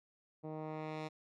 10% pulse tone with low-pass filter sweep, 155.56 Hz, D#3, in tune, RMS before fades -43 dBFS, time 0.43-1.09 s, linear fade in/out 20 ms, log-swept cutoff 580 to 5200 Hz, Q 0.75, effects none

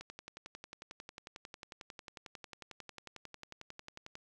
click train, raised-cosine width 0.2 ms, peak -29 dBFS, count 47, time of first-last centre 0.01-4.154 s, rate 11.1 Hz, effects none

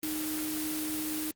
sine tone in noise, 309.3 Hz, D#4, 10 cents flat, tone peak -33 dBFS, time 0.03-1.31 s, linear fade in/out 2 ms, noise white, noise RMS -36 dBFS, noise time 0.03-1.31 s, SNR 0 dB, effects Opus 24 kbps

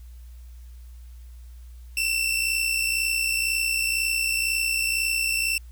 sawtooth tone pair together, 2654 / 2716 Hz, E7 / F7, +11 / -49 cents, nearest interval unison, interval 40 cents, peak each -22 dBFS, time 1.97-5.58 s, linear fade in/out 2 ms, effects added 60 Hz sine -40 dBFS peak until 5.71 s + white hiss -61 dBFS RMS until 5.71 s

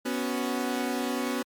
sawtooth chord, B suspended second, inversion none, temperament equal, 246.9 / 277.2 / 370 Hz, B3 / C#4 / F#4, 0 / 0 / 0 cents, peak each -26 / -28 / -31 dBFS, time 0.05-1.43 s, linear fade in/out 10 ms, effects MP3 96 kbps

